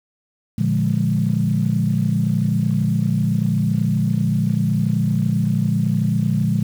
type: chord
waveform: sine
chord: Bb dominant seventh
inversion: none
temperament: equal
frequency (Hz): 116.54 / 146.83 / 174.61 / 207.7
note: Bb2 / D3 / F3 / Ab3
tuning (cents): 0 / 0 / 0 / 0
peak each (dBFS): -21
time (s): 0.58-6.63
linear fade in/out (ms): 5
effects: tanh soft clip ceiling -6 dBFS + 7-bit